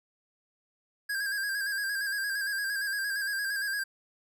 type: tone with vibrato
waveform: square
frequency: 1619 Hz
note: G#6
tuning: 45 cents flat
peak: -30 dBFS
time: 1.09-3.84 s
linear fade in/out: 10 ms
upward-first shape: square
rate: 8.7 Hz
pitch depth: 42 cents each way
effects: none